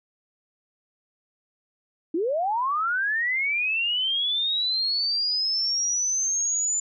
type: linear sweep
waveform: sine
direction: up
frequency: 302.6 to 7100 Hz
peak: -22 dBFS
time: 2.14-6.8 s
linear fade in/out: 5 ms
effects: none